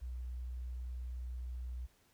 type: tone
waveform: sine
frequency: 61.74 Hz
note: B1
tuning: in tune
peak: -39 dBFS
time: 0.01-1.87 s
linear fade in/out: 20 ms
effects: pink hiss -70 dBFS RMS until 2.13 s